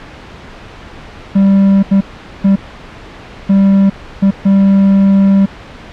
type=tone bursts at uneven times; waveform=triangle; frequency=196 Hz; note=G3; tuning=in tune; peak=-3 dBFS; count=6; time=1.35-1.83 / 1.91-2.01 / 2.44-2.56 / 3.49-3.9 / 4.22-4.31 / 4.45-5.46 s; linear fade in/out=10 ms; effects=pink hiss -32 dBFS RMS until 5.92 s + low-pass 3000 Hz 12 dB/octave